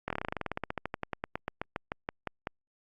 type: slowing click train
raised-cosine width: 0.5 ms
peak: -17 dBFS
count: 30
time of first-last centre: 0.08-2.471 s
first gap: 23 ms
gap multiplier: 1.08
effects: Opus 48 kbps